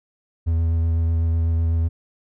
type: tone with vibrato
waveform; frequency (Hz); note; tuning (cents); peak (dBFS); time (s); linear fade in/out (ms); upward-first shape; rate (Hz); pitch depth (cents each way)
triangle; 82.41; E2; 0; -15; 0.46-1.89; 20; sine; 8; 14
effects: none